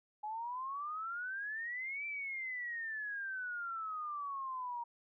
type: exponential two-way sweep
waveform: sine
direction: up then down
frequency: 835 to 2349 to 937 Hz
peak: -38 dBFS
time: 0.23-4.84 s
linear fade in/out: 10 ms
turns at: 2.06 s
effects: none